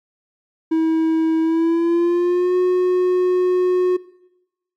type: tone with pitch glide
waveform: triangle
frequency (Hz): 322.2 to 363.8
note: E4 to F#4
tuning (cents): -39 to -29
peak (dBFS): -12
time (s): 0.71-3.97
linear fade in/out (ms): 10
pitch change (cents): +210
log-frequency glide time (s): 1.41-2.56
effects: noise-tail reverb RT60 0.9 s tail -19 dB re dry + MP3 96 kbps